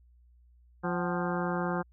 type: harmonic tone with a mistuned harmonic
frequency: 175.4 Hz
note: F3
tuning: 8 cents sharp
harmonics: 1 / 2 / 3 / 4 / 5 / 6 / 7 / 8 / 9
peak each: -32 / -35 / -37 / -38 / -39 / -40 / -40 / -41 / -42 dBFS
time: 0.83-1.83 s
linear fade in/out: 20 ms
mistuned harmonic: 4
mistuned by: +99 cents
effects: added 60 Hz sine -57 dBFS peak until 1.92 s